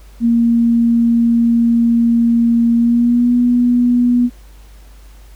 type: tone with pitch glide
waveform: sine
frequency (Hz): 233.4 to 243.5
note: A#3 to B3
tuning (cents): +2 to -24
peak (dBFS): -9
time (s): 0.2-4.3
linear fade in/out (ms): 50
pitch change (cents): +74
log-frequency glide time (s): 2.75-3.34
effects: added 50 Hz sine -37 dBFS peak until 5.35 s + pink hiss -49 dBFS RMS until 5.35 s